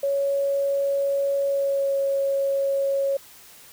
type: tone with pitch glide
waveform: sine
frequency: 557 to 550.9 Hz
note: C#5 to C#5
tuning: +8 to -11 cents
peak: -20 dBFS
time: 0.03-3.17 s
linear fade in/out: 5 ms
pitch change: -19 cents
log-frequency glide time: 1.46-1.95 s
effects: white hiss -48 dBFS RMS until 3.72 s